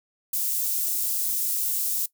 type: high-pass noise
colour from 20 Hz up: white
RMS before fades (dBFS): -26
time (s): 0.33-2.06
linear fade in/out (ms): 5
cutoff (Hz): 8600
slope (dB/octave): 12
effects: noise-tail reverb RT60 0.1 s tail -19 dB re dry